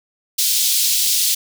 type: high-pass noise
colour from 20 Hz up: pink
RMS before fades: -17 dBFS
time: 0.38-1.35 s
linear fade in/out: 10 ms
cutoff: 3600 Hz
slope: 24 dB/octave
effects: none